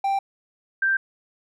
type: tone pair in turn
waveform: triangle / sine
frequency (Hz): 786 / 1572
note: G5 / G6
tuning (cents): +4 / +4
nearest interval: octave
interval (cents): 1200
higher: second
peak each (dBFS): -18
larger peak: neither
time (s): 0.04-0.19 / 0.82-0.97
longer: neither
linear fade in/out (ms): 5
effects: none